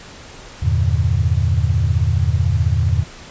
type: chord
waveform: sine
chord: E half-diminished seventh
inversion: none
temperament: equal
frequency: 82.41 / 98 / 116.54 / 146.83 Hz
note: E2 / G2 / Bb2 / D3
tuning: 0 / 0 / 0 / 0 cents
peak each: -17 / -19 / -19 / -23 dBFS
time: 0.62-3.04 s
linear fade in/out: 10 ms
effects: pink hiss -38 dBFS RMS until 3.3 s + resampled to 16000 Hz